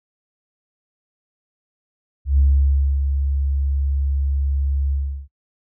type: tone with ADSR envelope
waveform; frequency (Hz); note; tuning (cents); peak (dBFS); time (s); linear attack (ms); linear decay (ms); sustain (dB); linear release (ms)
sine; 69.3; C#2; 0; -10; 2.25-5.28; 130; 610; -7; 360
effects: noise-tail reverb RT60 0.1 s tail -22 dB re dry + tanh soft clip ceiling -7 dBFS